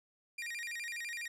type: tone with vibrato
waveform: 40% pulse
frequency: 2118 Hz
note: C7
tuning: 21 cents sharp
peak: -38 dBFS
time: 0.38-1.28 s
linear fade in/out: 5 ms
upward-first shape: square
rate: 12 Hz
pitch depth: 210 cents each way
effects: low-pass 12000 Hz 12 dB/octave